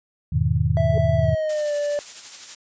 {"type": "chord", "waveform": "sine", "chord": "E major seventh", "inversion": "none", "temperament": "just", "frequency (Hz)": [82.41, 103.01, 123.61, 154.51], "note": ["E2", "G#2", "B2", "D#3"], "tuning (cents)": [0, -14, 2, -12], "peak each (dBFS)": -23, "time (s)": [0.32, 1.35], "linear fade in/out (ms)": 10}
{"type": "tone with pitch glide", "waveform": "triangle", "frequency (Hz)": [659.3, 584], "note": ["E5", "D5"], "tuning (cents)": [0, -10], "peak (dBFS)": -19, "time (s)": [0.77, 1.99], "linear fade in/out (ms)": 0, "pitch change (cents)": -210, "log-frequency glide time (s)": [1.16, 1.75]}
{"type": "tone with exponential growth", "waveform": "sine", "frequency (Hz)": 431.5, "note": "A4", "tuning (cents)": -34, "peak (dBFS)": -21, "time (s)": [0.9, 0.98], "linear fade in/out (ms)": 1, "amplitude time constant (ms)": 16}
{"type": "noise with tremolo", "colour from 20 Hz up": "blue", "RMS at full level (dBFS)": -32, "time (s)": [1.49, 2.55], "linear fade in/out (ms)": 5, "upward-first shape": "sine", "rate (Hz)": 12, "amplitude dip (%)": 40}
{"effects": ["resampled to 16000 Hz"]}